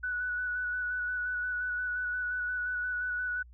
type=tone with vibrato; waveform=sine; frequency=1480 Hz; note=F#6; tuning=in tune; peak=-30 dBFS; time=0.03-3.43 s; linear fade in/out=10 ms; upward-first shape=square; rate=5.7 Hz; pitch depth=16 cents each way; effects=added 60 Hz sine -50 dBFS peak until 3.53 s